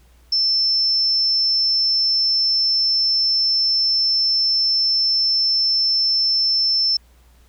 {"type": "tone", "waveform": "sine", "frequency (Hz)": 5320, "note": "E8", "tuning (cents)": 15, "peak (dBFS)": -15, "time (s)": [0.32, 6.97], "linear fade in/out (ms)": 5, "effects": ["added 60 Hz sine -49 dBFS peak until 7.48 s", "pink hiss -58 dBFS RMS until 7.48 s"]}